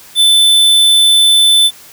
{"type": "tone", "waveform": "square", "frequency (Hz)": 3520, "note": "A7", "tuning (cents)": 0, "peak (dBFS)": -6, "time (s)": [0.15, 1.71], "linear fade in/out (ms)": 50, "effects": ["white hiss -38 dBFS RMS until 1.92 s"]}